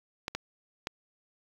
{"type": "clicks", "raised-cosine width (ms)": 0.2, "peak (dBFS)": -15, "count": 3, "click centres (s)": [0.281, 0.35, 0.871], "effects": ["low-pass 7000 Hz 12 dB/octave", "7-bit"]}